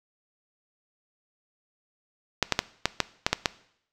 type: clicks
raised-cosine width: 0.2 ms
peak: -3 dBFS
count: 8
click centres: 2.427 / 2.523 / 2.591 / 2.856 / 3.003 / 3.265 / 3.33 / 3.458 s
effects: noise-tail reverb RT60 0.7 s tail -19 dB re dry